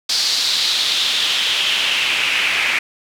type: noise with band-pass filter sweep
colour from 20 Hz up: pink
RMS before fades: -18 dBFS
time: 0.09-2.79 s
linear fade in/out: 5 ms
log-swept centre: 4600 to 2300 Hz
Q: 3.6
effects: none